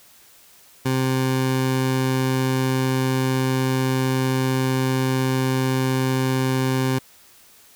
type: tone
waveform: 20% pulse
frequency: 130.81 Hz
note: C3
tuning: in tune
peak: -14 dBFS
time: 0.85-6.99 s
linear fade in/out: 10 ms
effects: white hiss -51 dBFS RMS until 7.75 s